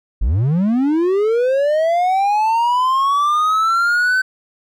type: linear sweep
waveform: triangle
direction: up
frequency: 40.76 to 1534 Hz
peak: -11 dBFS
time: 0.21-4.22 s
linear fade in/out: 10 ms
effects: none